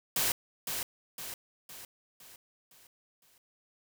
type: noise with echo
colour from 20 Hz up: white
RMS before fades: -29 dBFS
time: 0.16-0.32 s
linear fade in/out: 2 ms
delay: 510 ms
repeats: 6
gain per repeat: -6 dB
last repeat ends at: 3.38 s
effects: none